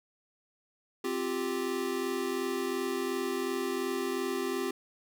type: chord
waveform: square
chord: C suspended fourth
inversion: none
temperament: equal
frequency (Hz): 261.6 / 349.2 / 392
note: C4 / F4 / G4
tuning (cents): 0 / 0 / 0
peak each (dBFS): -37 / -36 / -34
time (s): 1.04-4.71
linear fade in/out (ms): 5
effects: none